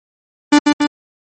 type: tone with echo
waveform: 45% pulse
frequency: 293.7 Hz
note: D4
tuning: in tune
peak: -5 dBFS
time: 0.52-0.59 s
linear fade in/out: 10 ms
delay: 140 ms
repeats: 2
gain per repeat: -3 dB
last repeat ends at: 0.87 s
effects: MP3 32 kbps